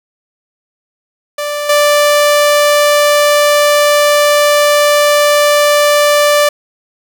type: tone with level steps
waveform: sawtooth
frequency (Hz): 587.3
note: D5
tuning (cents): 0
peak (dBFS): -12 / -3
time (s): 1.38-6.49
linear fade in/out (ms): 5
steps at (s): 1.69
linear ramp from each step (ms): 5
effects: none